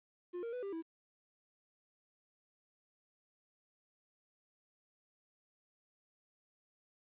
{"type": "tone with pitch steps", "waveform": "triangle", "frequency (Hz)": [354.6, 464.6, 496.1, 396.3, 327.3], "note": ["F4", "A#4", "B4", "G4", "E4"], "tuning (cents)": [26, -6, 8, 19, -12], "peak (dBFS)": -37, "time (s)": [0.33, 0.825], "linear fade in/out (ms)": 20, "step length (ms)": 99, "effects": ["resampled to 8000 Hz", "12-bit"]}